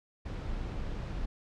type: noise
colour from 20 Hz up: brown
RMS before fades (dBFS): -36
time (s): 0.25-1.26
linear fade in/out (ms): 10
effects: low-pass 5000 Hz 12 dB/octave